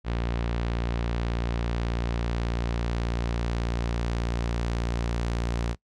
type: tone with low-pass filter sweep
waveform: sawtooth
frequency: 58.27 Hz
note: A#1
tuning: in tune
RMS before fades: -28 dBFS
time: 0.04-5.76 s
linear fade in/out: 50 ms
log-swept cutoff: 3700 to 6700 Hz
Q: 0.95
effects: noise-tail reverb RT60 0.1 s tail -21 dB re dry